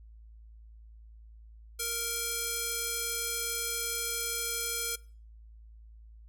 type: tone with band-pass filter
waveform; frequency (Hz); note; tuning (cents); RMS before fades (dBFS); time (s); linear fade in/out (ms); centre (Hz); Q
square; 466.2; A#4; 0; -34; 1.79-4.96; 10; 11000; 0.72
effects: noise-tail reverb RT60 0.4 s tail -22 dB re dry + added 55 Hz sine -49 dBFS peak until 6.28 s